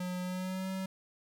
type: tone with pitch glide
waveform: square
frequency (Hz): 181.1 to 189.66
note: F#3 to F#3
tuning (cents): -37 to +43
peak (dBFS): -35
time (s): 0-0.86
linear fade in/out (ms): 5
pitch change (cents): +80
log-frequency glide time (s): 0.22-0.69
effects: 12-bit